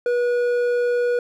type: tone with hard clipping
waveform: sine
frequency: 485.1 Hz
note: B4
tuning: 31 cents flat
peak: -19 dBFS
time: 0.06-1.19 s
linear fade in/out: 2 ms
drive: 6 dB
effects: none